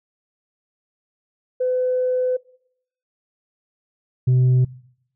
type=tone pair in turn; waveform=sine; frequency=506 / 127.05 Hz; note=B4 / B2; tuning=+42 / +49 cents; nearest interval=2 octaves; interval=2393 cents; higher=first; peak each=-17 / -10 dBFS; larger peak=second; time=1.6-2.37 / 4.27-4.65 s; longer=first; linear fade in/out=10 ms; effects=noise-tail reverb RT60 0.7 s tail -23 dB re dry + tanh soft clip ceiling -12 dBFS